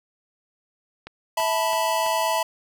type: click train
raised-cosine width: 0.3 ms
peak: -21 dBFS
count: 4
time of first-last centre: 1.07-2.063 s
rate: 3.02 Hz
type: chord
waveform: square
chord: E suspended fourth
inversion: none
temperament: equal with one note detuned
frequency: 653.2 / 880 / 987.8 Hz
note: E5 / A5 / B5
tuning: -16 / 0 / 0 cents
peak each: -26 dBFS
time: 1.37-2.43 s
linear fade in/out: 5 ms
effects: none